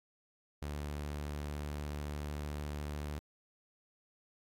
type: tone with pitch glide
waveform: sawtooth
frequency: 73.42 to 73.85 Hz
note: D2 to D2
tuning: 0 to +10 cents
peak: -34 dBFS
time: 0.62-3.19 s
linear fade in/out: 0 ms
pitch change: +10 cents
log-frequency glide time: 1.07-2.51 s
effects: AAC 64 kbps